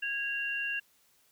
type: tone pair together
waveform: sine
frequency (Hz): 1646 / 2768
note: G#6 / F7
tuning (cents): -16 / -16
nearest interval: major sixth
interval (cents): 900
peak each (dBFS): -34 / -33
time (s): 0.02-0.8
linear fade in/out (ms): 10
effects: white hiss -67 dBFS RMS until 1.31 s